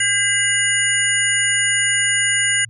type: tone cluster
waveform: sine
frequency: 1608 / 2018 / 2874 / 6920 / 9560 Hz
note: G6 / B6 / F7 / A8 / D9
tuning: +44 / +37 / +49 / -30 / +30 cents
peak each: -21 / -21 / -23 / -21 / -22 dBFS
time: 0-2.65 s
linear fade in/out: 5 ms
effects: added 113 Hz sine -38 dBFS peak until 2.69 s